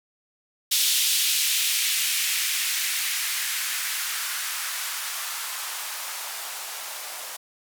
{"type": "noise with band-pass filter sweep", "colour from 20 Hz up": "violet", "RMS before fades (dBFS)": -27, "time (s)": [0.71, 7.37], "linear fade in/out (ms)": 10, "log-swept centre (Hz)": [3400, 660], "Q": 1.5, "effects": []}